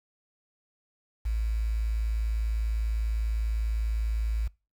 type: tone with quantisation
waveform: sine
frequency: 55 Hz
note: A1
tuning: in tune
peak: -25 dBFS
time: 1.25-4.48 s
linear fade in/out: 10 ms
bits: 8
effects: noise-tail reverb RT60 0.3 s tail -24 dB re dry